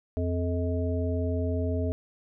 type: harmonic tone with a mistuned harmonic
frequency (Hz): 86.6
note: F2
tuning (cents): -14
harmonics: 1 / 3 / 5 / 7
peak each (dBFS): -27 / -32 / -34 / -35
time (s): 0.17-1.92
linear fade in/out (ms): 0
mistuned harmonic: 7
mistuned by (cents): +72
effects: none